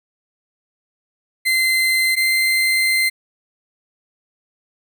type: tone pair in turn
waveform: 35% pulse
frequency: 2068 / 2077 Hz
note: C7 / C7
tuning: -21 / -13 cents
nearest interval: unison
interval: 8 cents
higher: second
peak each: -13 dBFS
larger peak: neither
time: 1.45-2.16 / 2.16-3.1 s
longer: second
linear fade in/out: 20 ms
effects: none